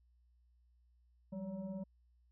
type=tone with frequency modulation; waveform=sine; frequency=196 Hz; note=G3; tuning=in tune; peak=-40 dBFS; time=1.32-1.84 s; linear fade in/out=10 ms; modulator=374 Hz; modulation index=0.85; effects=added 60 Hz sine -67 dBFS peak until 2.31 s